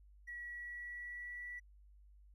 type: tone with pitch glide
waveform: triangle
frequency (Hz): 1928 to 1954.9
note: B6 to B6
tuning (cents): -42 to -18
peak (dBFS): -40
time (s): 0.27-1.6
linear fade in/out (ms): 20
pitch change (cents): +24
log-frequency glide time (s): 0.44-1.48
effects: tanh soft clip ceiling -42 dBFS + added 50 Hz sine -59 dBFS peak until 2.34 s